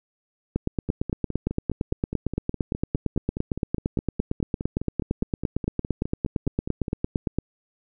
two click trains, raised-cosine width 3 ms, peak -10 / -16 dBFS, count 61 / 30, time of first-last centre 0.56-7.386 / 0.89-6.882 s, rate 8.79 / 4.84 Hz, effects none

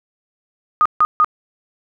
sine tone bursts, 1233 Hz, D#6, 16 cents flat, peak -9 dBFS, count 3, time 0.81-1.245 s, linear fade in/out 0 ms, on 45 ms, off 150 ms, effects none

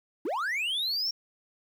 triangle linear sweep, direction up, 258.1 to 5580 Hz, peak -26 dBFS, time 0.25-1.11 s, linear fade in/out 5 ms, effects 10-bit

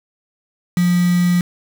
sine tone with quantisation, 176.7 Hz, F3, 21 cents sharp, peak -12 dBFS, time 0.77-1.41 s, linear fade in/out 2 ms, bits 4, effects none

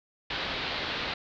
white low-pass noise, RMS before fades -33 dBFS, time 0.3-1.14 s, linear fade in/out 5 ms, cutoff 4300 Hz, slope 48 dB/octave, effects none

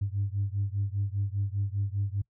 sine beating tone pair, 98 / 103 Hz, G2 / G#2, 0 / -14 cents, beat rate 5 Hz, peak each -29 / -30 dBFS, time 0.01-2.22 s, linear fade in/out 10 ms, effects noise-tail reverb RT60 0.1 s tail -23 dB re dry + tanh soft clip ceiling -21 dBFS

